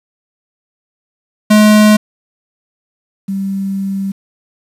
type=tone pair in turn; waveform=square / sine; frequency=212.3 / 194.98 Hz; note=G#3 / G3; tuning=+38 / -9 cents; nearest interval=minor second; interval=147 cents; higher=first; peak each=-5 / -15 dBFS; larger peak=first; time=1.5-1.97 / 3.28-4.12 s; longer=second; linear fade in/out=10 ms; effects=resampled to 32000 Hz + 7-bit